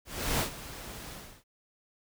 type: noise with ADSR envelope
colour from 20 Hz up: pink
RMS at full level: -28 dBFS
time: 0.05-1.44 s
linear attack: 340 ms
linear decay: 110 ms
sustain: -15 dB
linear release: 330 ms
effects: none